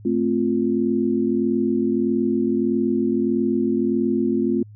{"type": "chord", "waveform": "sine", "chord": "F major", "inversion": "first", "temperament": "equal", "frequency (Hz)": [220, 261.6, 349.2], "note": ["A3", "C4", "F4"], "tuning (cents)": [0, 0, 0], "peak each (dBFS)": -22, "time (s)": [0.05, 4.63], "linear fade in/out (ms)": 5, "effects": ["added 105 Hz sine -40 dBFS peak until 4.75 s"]}